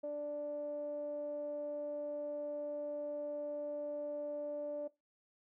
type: tone with low-pass filter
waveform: sawtooth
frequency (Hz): 293.7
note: D4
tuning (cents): 0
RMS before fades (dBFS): -40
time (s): 0.03-4.88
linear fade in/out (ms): 10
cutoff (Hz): 600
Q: 8.3
effects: noise-tail reverb RT60 0.2 s tail -18 dB re dry